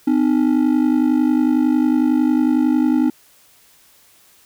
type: ring-modulated tone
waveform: triangle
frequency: 280 Hz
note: C#4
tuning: 18 cents sharp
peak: -8 dBFS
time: 0.07-3.1 s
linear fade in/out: 5 ms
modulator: 25.5 Hz
effects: white hiss -52 dBFS RMS until 4.45 s